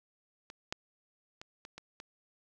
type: clicks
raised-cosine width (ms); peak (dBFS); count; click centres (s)
0.2; -29 / -17 / -28 / -29 / -28 / -28; 6; 0.501 / 0.725 / 1.415 / 1.651 / 1.78 / 2.001
effects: none